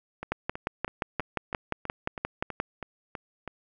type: two click trains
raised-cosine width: 0.5 ms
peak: -12 / -20 dBFS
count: 14 / 11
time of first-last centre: 0.32-2.601 / 0.23-3.477 s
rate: 5.7 / 3.08 Hz
effects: none